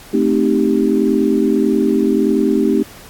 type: chord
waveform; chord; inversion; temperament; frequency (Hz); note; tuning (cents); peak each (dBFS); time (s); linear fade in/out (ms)
sine; A half-diminished seventh; none; equal; 220 / 261.6 / 311.1 / 392; A3 / C4 / Eb4 / G4; 0 / 0 / 0 / 0; -17; 0.13-2.83; 10
effects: pink hiss -39 dBFS RMS until 3.09 s + AAC 64 kbps